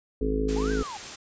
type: harmonic tone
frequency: 53.3 Hz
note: G#1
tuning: 46 cents sharp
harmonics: 1 / 3 / 4 / 5 / 6 / 7 / 8 / 9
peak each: -28 / -37 / -40 / -29 / -40 / -39 / -28 / -39 dBFS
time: 0.21-0.83 s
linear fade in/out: 5 ms
type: noise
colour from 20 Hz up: white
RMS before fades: -38 dBFS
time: 0.48-1.16 s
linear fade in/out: 10 ms
type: linear two-way sweep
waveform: sine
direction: up then down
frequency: 784 to 1612 to 784 Hz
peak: -35 dBFS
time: 0.56-0.97 s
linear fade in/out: 2 ms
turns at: 0.72 s
effects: resampled to 16000 Hz